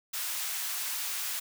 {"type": "high-pass noise", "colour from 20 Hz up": "white", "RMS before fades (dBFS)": -34, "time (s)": [0.13, 1.4], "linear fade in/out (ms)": 10, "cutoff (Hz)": 1000, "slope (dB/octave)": 12, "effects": []}